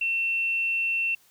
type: tone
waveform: sine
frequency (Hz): 2700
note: E7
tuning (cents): +41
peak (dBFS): -23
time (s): 0.01-1.15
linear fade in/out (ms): 5
effects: white hiss -60 dBFS RMS until 1.3 s